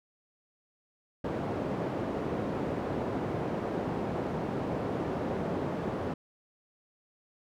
white band-pass noise, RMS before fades -33 dBFS, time 1.24-6.14 s, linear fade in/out 5 ms, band 100 to 490 Hz, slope 12 dB/octave, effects none

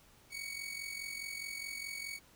sawtooth tone with amplitude modulation, 2240 Hz, C#7, 18 cents sharp, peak -34 dBFS, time 0.3-2.2 s, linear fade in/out 50 ms, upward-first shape sine, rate 44.8 Hz, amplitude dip 65%, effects pink hiss -63 dBFS RMS until 2.35 s

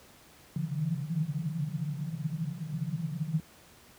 pink band-pass noise, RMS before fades -33 dBFS, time 0.56-3.4 s, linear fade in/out 2 ms, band 140 to 170 Hz, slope 96 dB/octave, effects pink hiss -56 dBFS RMS until 3.98 s + high-pass 60 Hz 12 dB/octave

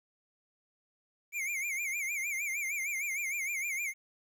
square tone with vibrato, 2245 Hz, C#7, 21 cents sharp, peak -33 dBFS, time 1.32-3.94 s, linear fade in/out 50 ms, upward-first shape sine, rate 6.5 Hz, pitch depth 130 cents each way, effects 11-bit

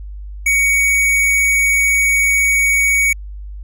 square tone, 2243 Hz, C#7, 20 cents sharp, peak -12 dBFS, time 0.46-3.13 s, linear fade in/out 5 ms, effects added 50 Hz sine -27 dBFS peak until 3.63 s

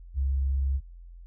sine tone, 67.6 Hz, C#2, 43 cents flat, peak -23 dBFS, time 0.14-0.81 s, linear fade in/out 50 ms, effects added 43 Hz sine -43 dBFS peak until 1.26 s

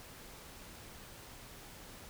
silence, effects pink hiss -52 dBFS RMS until 2.09 s

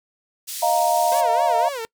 white band-pass noise, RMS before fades -31 dBFS, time 0.47-1.22 s, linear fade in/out 20 ms, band 3800 to 12000 Hz, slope 12 dB/octave
sine chord, Eb suspended second, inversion none, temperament equal, 622.3 / 698.5 / 932.3 Hz, Eb5 / F5 / Bb5, 0 / 0 / 0 cents, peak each -23 / -19 / -21 dBFS, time 0.62-1.69 s, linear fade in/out 10 ms
sawtooth tone with vibrato, 507 Hz, B4, 45 cents sharp, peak -23 dBFS, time 1.12-1.85 s, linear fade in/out 0 ms, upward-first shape sine, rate 3.9 Hz, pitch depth 210 cents each way
effects noise-tail reverb RT60 0.1 s tail -25 dB re dry

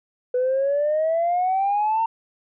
sine exponential sweep, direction up, 493.9 to 916 Hz, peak -17 dBFS, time 0.34-2.06 s, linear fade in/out 5 ms, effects tanh soft clip ceiling -15 dBFS

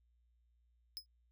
45% pulse tone with exponential decay, 5100 Hz, D#8, 42 cents sharp, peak -38 dBFS, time 0.97-1.06 s, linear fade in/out 0 ms, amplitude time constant 18 ms, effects added 59 Hz sine -70 dBFS peak until 1.31 s

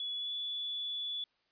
sine tone with pitch glide, 3400 to 3438 Hz, G#7 to A7, +40 to -41 cents, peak -35 dBFS, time 0-1.24 s, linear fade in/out 2 ms, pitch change +19 cents, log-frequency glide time 0.13-0.33 s, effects white hiss -75 dBFS RMS until 1.51 s + resampled to 11025 Hz

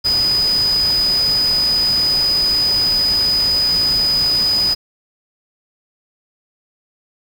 sine tone in noise, 4978 Hz, D#8, in tune, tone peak -13 dBFS, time 0.04-4.75 s, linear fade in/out 20 ms, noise pink, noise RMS -28 dBFS, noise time 0.04-4.75 s, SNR +12 dB, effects none

